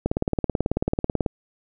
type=click train; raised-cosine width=2 ms; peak=-8 dBFS; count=23; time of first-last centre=0.06-1.262 s; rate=18.3 Hz; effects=none